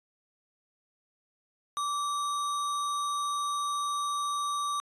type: tone with sample-and-hold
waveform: sine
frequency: 1162 Hz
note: D6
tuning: 19 cents flat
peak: -28 dBFS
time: 1.77-4.8 s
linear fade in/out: 0 ms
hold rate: 4900 Hz
effects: resampled to 24000 Hz